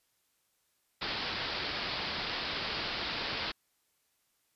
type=low-pass noise; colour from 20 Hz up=white; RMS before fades=-36 dBFS; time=1.01-3.52 s; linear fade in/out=10 ms; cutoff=5000 Hz; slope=96 dB/octave; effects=white hiss -75 dBFS RMS until 4.55 s + resampled to 32000 Hz